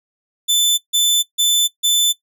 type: tone bursts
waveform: sawtooth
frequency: 3520 Hz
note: A7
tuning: in tune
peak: -9 dBFS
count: 4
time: 0.48-2.13 s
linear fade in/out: 20 ms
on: 300 ms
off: 150 ms
effects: noise-tail reverb RT60 0.1 s tail -17 dB re dry